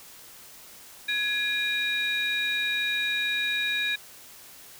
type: tone cluster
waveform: sine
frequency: 1675 / 2409 / 3809 Hz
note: G#6 / D7 / A#7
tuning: +14 / +43 / +37 cents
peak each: -28 dBFS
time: 1.08-3.96 s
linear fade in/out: 10 ms
effects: tanh soft clip ceiling -18 dBFS + white hiss -48 dBFS RMS until 4.79 s